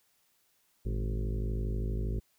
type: harmonic tone with a mistuned harmonic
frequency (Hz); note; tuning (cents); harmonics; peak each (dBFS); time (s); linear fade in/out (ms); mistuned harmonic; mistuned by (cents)
52.5; G#1; +19; 1 / 2 / 3 / 4 / 5 / 6 / 7 / 8 / 9 / 10; -31 / -36 / -46 / -42 / -49 / -52 / -44 / -47 / -56 / -56; 0.85-2.2; 10; 2; +140
effects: white hiss -71 dBFS RMS until 2.38 s